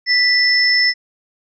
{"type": "tone pair together", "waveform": "sine", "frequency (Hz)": [1975.5, 5274], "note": ["B6", "E8"], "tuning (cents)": [0, 0], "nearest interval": "octave + perfect fourth", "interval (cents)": 1700, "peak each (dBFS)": -14, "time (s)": [0.06, 0.94], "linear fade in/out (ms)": 50, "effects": []}